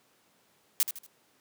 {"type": "noise with echo", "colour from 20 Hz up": "blue", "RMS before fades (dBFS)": -24, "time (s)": [0.8, 0.83], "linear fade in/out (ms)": 0, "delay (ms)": 78, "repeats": 3, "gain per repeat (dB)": -9, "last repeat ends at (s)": 1.064, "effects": ["pink hiss -66 dBFS RMS until 1.4 s", "high-pass 200 Hz 12 dB/octave"]}